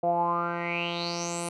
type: tone with low-pass filter sweep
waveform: 10% pulse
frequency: 171.8 Hz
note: F3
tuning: 28 cents flat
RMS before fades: -29 dBFS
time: 0.03-1.49 s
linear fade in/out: 5 ms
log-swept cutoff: 620 to 9800 Hz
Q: 8
effects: none